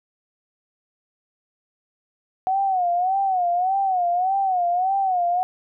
sine tone with vibrato, 740 Hz, F#5, in tune, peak -18 dBFS, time 2.47-5.43 s, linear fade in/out 0 ms, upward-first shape sine, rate 1.7 Hz, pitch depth 110 cents each way, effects none

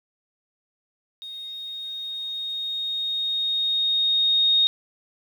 sine tone with level ramp, 3720 Hz, A#7, 4 cents flat, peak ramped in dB -34 to -15 dBFS, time 1.22-4.67 s, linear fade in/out 0 ms, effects 9-bit

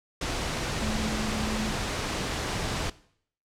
sine tone in noise, 216.8 Hz, A3, 25 cents flat, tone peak -30 dBFS, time 0.82-1.72 s, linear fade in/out 5 ms, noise pink, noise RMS -30 dBFS, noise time 0.21-2.9 s, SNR -3 dB, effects noise-tail reverb RT60 0.6 s tail -19 dB re dry + low-pass 7000 Hz 12 dB/octave

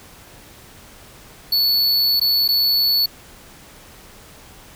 square tone with dropouts, 4435 Hz, C#8, in tune, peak -15 dBFS, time 1.52-3.06 s, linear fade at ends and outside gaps 5 ms, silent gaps 2.198-2.213 / 2.479-2.487 s, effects pink hiss -44 dBFS RMS until 4.75 s

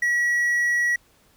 triangle tone, 1925 Hz, B6, 45 cents flat, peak -17 dBFS, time 0.02-0.96 s, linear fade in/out 5 ms, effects pink hiss -59 dBFS RMS until 1.36 s

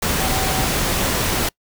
sine tone in noise, 761 Hz, F#5, 48 cents sharp, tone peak -26 dBFS, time 0.2-0.65 s, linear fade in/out 5 ms, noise pink, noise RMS -20 dBFS, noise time 0.02-1.49 s, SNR -9 dB, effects noise-tail reverb RT60 0.1 s tail -26 dB re dry

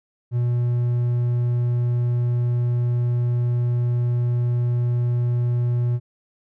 triangle tone, 121 Hz, B2, 35 cents flat, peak -16 dBFS, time 0.31-6 s, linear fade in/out 50 ms, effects none

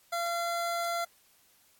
25% pulse tone, 685 Hz, F5, 34 cents flat, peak -26 dBFS, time 0.12-1.05 s, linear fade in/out 10 ms, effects white hiss -64 dBFS RMS until 1.79 s + AAC 64 kbps

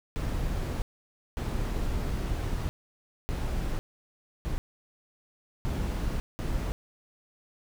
brown noise bursts at uneven times, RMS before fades -30 dBFS, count 6, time 0.16-0.82 / 1.37-2.69 / 3.29-3.79 / 4.45-4.58 / 5.65-6.2 / 6.39-6.72 s, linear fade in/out 0 ms, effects none

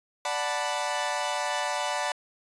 sawtooth chord, B minor seventh, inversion first, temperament equal, 587.3 / 740 / 880 / 987.8 Hz, D5 / F#5 / A5 / B5, 0 / 0 / 0 / 0 cents, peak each -29 dBFS, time 0.25-2.12 s, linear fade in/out 2 ms, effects resampled to 22050 Hz

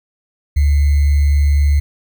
sine tone with sample-and-hold, 72 Hz, D2, 34 cents flat, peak -9 dBFS, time 0.56-1.8 s, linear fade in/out 10 ms, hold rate 2100 Hz, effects none

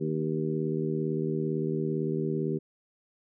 harmonic tone with a mistuned harmonic, 77.78 Hz, D#2, in tune, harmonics 2 / 3 / 4 / 5 / 6, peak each -31 / -34 / -35 / -31 / -40 dBFS, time 0-2.59 s, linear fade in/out 20 ms, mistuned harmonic 6, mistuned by +24 cents, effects none

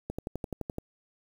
click train, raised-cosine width 2 ms, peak -20 dBFS, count 9, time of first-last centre 0.1-0.784 s, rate 11.7 Hz, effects 8-bit

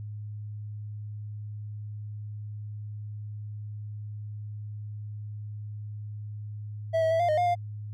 triangle tone with pitch steps, 653 / 644 / 656 / 697 / 615 / 709 / 701 Hz, E5 / E5 / E5 / F5 / D#5 / F5 / F5, -17 / -41 / -9 / -4 / -20 / +26 / +6 cents, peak -20 dBFS, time 6.93-7.553 s, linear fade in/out 20 ms, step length 89 ms, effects added 105 Hz sine -35 dBFS peak until 7.93 s

